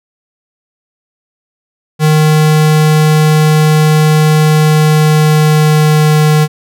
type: tone with pitch glide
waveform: square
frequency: 154.2 to 152.87 Hz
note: D#3 to D#3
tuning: -15 to -30 cents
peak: -6 dBFS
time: 1.99-6.48 s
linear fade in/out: 50 ms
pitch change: -15 cents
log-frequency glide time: 4.42-6.23 s
effects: none